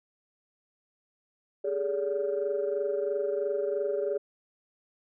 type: tone cluster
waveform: sine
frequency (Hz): 406.6 / 429.6 / 573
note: G#4 / A4 / D5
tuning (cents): -37 / -41 / -43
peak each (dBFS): -29 / -33 / -30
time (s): 1.64-4.18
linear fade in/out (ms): 10
effects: tanh soft clip ceiling -20 dBFS